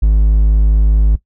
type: tone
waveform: triangle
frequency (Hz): 52.4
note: G#1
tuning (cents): +16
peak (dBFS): -5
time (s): 0.02-1.16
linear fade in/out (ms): 10
effects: noise-tail reverb RT60 0.1 s tail -17 dB re dry